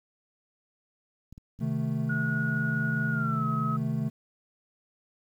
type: clicks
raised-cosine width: 5 ms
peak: -33 dBFS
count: 3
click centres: 1.326 / 1.379 / 1.591 s
type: chord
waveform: triangle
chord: A diminished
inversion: first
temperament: equal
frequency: 130.81 / 155.56 / 220 Hz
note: C3 / Eb3 / A3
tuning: 0 / 0 / 0 cents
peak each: -29 dBFS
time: 1.6-4.1 s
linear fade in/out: 20 ms
type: tone with pitch glide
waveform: sine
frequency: 1450 to 1277 Hz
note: F#6 to D#6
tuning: -35 to +45 cents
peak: -30 dBFS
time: 2.09-3.77 s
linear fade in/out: 10 ms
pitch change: -220 cents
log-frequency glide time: 3.1-3.46 s
effects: 10-bit